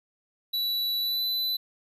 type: tone with pitch glide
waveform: square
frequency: 3942 to 3999 Hz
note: B7 to B7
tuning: -4 to +21 cents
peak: -26 dBFS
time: 0.53-1.57 s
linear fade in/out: 10 ms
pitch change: +25 cents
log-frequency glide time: 0.99-1.25 s
effects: none